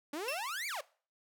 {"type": "exponential two-way sweep", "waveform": "sawtooth", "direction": "up then down", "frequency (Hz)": [277.2, 2402, 518], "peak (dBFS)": -33, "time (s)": [0.13, 0.81], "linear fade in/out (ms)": 5, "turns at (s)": 0.67}
{"type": "tone with exponential decay", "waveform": "35% pulse", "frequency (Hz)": 2687, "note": "E7", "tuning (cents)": 33, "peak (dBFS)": -32, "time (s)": [0.28, 0.65], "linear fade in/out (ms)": 2, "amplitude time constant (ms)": 79}
{"effects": ["noise-tail reverb RT60 0.4 s tail -20 dB re dry"]}